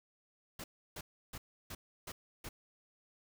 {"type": "noise bursts", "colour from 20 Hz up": "pink", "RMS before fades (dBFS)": -45, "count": 6, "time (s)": [0.59, 2.49], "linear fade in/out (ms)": 5, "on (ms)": 50, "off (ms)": 320, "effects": []}